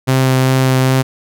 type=tone with vibrato; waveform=sawtooth; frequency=130.81 Hz; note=C3; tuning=in tune; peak=-6 dBFS; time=0.07-1.03 s; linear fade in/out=20 ms; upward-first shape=triangle; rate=2.5 Hz; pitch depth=12 cents each way; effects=none